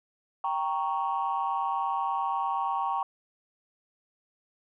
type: chord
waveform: sine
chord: G diminished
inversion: none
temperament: equal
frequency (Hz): 784 / 932.3 / 1108.7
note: G5 / Bb5 / Db6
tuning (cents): 0 / 0 / 0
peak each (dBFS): -30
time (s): 0.44-3.03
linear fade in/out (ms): 2
effects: tanh soft clip ceiling -19 dBFS